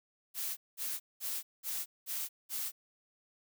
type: noise bursts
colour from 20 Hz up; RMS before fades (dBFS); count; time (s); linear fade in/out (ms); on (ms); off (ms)
blue; -37; 6; 0.34-2.72; 50; 230; 200
effects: none